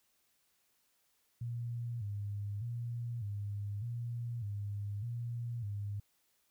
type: tone with vibrato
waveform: sine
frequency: 110 Hz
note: A2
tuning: in tune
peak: -36 dBFS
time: 1.41-6 s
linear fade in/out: 5 ms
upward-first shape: square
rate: 0.83 Hz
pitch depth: 130 cents each way
effects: white hiss -75 dBFS RMS until 6.5 s